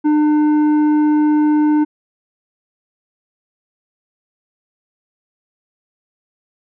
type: tone with tanh clipping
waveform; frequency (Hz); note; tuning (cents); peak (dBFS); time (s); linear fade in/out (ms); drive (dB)
sine; 301.3; D4; +44; -12; 0.04-1.85; 20; 8
effects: none